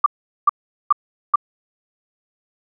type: tone bursts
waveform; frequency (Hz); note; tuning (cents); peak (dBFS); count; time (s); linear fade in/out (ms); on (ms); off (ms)
sine; 1174.7; D6; 0; -8; 4; 0.04-1.358; 5; 22; 410
effects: none